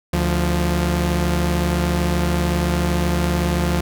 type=tone pair together; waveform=sawtooth; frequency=73.41 / 174.61 Hz; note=D2 / F3; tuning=0 / 0 cents; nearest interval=octave + minor third; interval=1500 cents; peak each=-16 dBFS; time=0.13-3.81 s; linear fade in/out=5 ms; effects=none